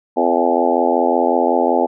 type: harmonic tone with a mistuned harmonic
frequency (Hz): 85.4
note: F2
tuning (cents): -38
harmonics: 3 / 4 / 5 / 6 / 7 / 8 / 9 / 10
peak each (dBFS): -21 / -21 / -21 / -21 / -21 / -21 / -21 / -21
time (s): 0.16-1.87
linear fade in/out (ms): 20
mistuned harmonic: 9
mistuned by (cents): +22
effects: none